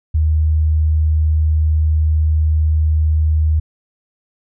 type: tone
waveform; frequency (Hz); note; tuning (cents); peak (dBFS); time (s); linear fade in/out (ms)
sine; 77.78; D#2; 0; -11; 0.14-3.6; 10
effects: none